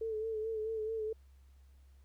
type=tone with vibrato; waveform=sine; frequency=440 Hz; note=A4; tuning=in tune; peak=-34 dBFS; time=0.01-1.13 s; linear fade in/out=5 ms; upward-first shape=sine; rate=4.6 Hz; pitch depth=43 cents each way; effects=added 67 Hz sine -57 dBFS peak until 2.04 s + pink hiss -75 dBFS RMS until 2.04 s